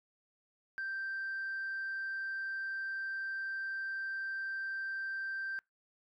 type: tone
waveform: sine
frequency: 1568 Hz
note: G6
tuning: in tune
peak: -34 dBFS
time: 0.78-5.59 s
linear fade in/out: 0 ms
effects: noise-tail reverb RT60 0.2 s tail -26 dB re dry + tanh soft clip ceiling -33 dBFS